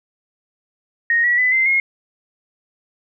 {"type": "tone with pitch steps", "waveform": "sine", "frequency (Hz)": [1864.7, 1932.7, 2003, 2076, 2152], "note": ["A#6", "B6", "B6", "C7", "C7"], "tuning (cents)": [0, -38, 24, -14, 48], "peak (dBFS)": -13, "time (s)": [1.1, 1.8], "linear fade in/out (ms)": 2, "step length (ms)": 140, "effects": []}